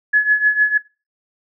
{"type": "tone with tremolo", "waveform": "sine", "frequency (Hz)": 1700, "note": "G#6", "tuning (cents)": 40, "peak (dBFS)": -8, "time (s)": [0.13, 0.78], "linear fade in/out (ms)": 10, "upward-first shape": "triangle", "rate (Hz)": 6.6, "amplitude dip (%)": 85, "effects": ["noise-tail reverb RT60 0.3 s tail -21 dB re dry"]}